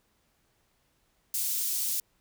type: high-pass noise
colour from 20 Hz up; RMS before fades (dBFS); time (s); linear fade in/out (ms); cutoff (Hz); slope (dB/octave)
white; -30; 1.34-2; 2; 5400; 12
effects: pink hiss -71 dBFS RMS until 2.2 s